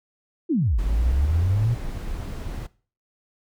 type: exponential two-way sweep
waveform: sine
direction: down then up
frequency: 374.1 to 46.08 to 122.5 Hz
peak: -18 dBFS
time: 0.49-1.75 s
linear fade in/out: 20 ms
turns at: 0.79 s
type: noise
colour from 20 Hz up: brown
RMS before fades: -31 dBFS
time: 0.78-2.67 s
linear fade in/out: 10 ms
effects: noise-tail reverb RT60 0.4 s tail -20 dB re dry